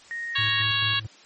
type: tone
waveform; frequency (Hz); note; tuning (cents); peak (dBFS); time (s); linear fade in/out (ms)
sine; 1864.7; A#6; 0; -29; 0.11-0.62; 0
type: harmonic tone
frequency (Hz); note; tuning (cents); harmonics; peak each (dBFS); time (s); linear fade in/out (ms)
554.4; C#5; 0; 2 / 3 / 4 / 5 / 6 / 7 / 8; -32 / -28 / -36 / -27 / -27 / -28 / -36; 0.35-1; 10
type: tone with tremolo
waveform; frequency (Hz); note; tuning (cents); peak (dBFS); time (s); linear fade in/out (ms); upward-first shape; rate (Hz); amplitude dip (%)
triangle; 108.5; A2; -24; -27; 0.38-1.07; 10; square; 4.5; 50
effects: white hiss -51 dBFS RMS until 1.25 s + MP3 32 kbps